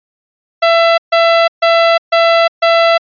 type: tone bursts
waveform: sawtooth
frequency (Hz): 669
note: E5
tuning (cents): +25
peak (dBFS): -3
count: 5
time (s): 0.62-2.98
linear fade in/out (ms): 10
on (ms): 360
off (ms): 140
effects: resampled to 11025 Hz